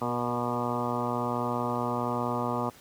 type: harmonic tone with a mistuned harmonic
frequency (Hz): 121.3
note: B2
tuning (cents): -31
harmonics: 1 / 2 / 3 / 4 / 5 / 6 / 7 / 8 / 9 / 10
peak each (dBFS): -36 / -33 / -38 / -36 / -37 / -37 / -37 / -36 / -37 / -37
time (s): 0.01-2.7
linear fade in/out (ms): 10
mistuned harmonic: 4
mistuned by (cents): -16
effects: pink hiss -53 dBFS RMS until 2.8 s + high-pass 60 Hz 12 dB/octave